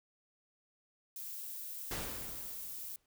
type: noise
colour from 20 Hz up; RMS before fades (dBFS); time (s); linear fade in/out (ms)
violet; -44; 1.16-2.96; 2
type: noise with exponential decay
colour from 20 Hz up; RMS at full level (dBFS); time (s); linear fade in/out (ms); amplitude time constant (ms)
pink; -38; 1.91-3.06; 2; 250
effects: none